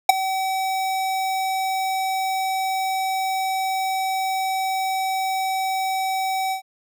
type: tone with ADSR envelope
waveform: square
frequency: 763 Hz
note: G5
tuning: 47 cents flat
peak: -5 dBFS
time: 0.09-6.62 s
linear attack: 5 ms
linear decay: 13 ms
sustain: -17 dB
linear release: 100 ms
effects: none